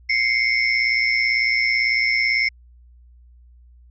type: tone cluster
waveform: sine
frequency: 2093 / 2211 / 5320 Hz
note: C7 / C#7 / E8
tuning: 0 / -5 / +15 cents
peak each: -19 / -21 / -26 dBFS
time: 0.09-2.49 s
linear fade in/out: 10 ms
effects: added 60 Hz sine -46 dBFS peak until 3.9 s